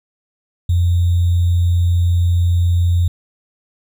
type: tone with sample-and-hold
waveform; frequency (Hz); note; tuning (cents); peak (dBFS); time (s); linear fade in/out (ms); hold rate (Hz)
sine; 87.31; F2; 0; -11; 0.69-3.08; 5; 3675
effects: none